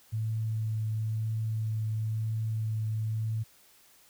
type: tone with vibrato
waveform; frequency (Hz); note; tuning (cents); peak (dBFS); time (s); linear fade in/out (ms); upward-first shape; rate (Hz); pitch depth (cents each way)
sine; 110; A2; 0; -28; 0.12-3.44; 20; triangle; 1; 14
effects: white hiss -60 dBFS RMS until 4.09 s